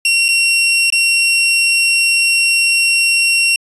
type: tone with dropouts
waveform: sawtooth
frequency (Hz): 2738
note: F7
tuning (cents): -35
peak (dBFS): -7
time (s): 0.05-3.56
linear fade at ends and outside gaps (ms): 2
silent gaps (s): 0.283-0.287 / 0.902-0.924
effects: resampled to 24000 Hz